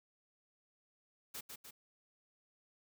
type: noise with echo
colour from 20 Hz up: white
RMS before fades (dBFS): -45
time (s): 1.34-1.41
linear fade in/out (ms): 10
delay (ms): 150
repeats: 2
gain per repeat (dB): -4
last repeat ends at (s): 1.71
effects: none